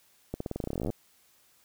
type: accelerating click train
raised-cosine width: 2 ms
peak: -19 dBFS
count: 21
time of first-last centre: 0.34-0.902 s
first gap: 64 ms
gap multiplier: 0.9
effects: white hiss -64 dBFS RMS until 1.64 s